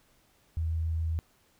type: tone with vibrato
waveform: sine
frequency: 81.1 Hz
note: E2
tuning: 28 cents flat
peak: -27 dBFS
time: 0.57-1.19 s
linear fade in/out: 0 ms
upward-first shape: triangle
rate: 7.3 Hz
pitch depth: 8 cents each way
effects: pink hiss -66 dBFS RMS until 1.59 s